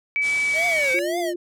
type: tone with pitch glide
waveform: sine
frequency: 2293 to 2256 Hz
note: D7 to C#7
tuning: -42 to +30 cents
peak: -19 dBFS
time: 0.16-0.99 s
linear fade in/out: 0 ms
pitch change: -28 cents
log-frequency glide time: 0.42-0.8 s
type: low-pass noise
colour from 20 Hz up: white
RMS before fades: -36 dBFS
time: 0.21-0.97 s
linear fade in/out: 50 ms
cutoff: 9400 Hz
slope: 48 dB/octave
type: tone with vibrato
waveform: square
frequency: 604 Hz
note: D5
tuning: 48 cents sharp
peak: -25 dBFS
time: 0.53-1.34 s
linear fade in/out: 50 ms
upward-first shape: triangle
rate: 1.9 Hz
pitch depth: 290 cents each way
type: tone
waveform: sine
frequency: 349.7 Hz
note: F4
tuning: 2 cents sharp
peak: -25 dBFS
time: 0.94-1.36 s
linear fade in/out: 5 ms
effects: none